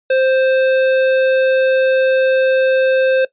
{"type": "tone with hard clipping", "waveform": "sine", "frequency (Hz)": 524, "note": "C5", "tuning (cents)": 2, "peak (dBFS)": -13, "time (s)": [0.1, 3.25], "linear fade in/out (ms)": 5, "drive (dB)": 15, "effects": ["noise-tail reverb RT60 0.1 s tail -18 dB re dry", "resampled to 8000 Hz"]}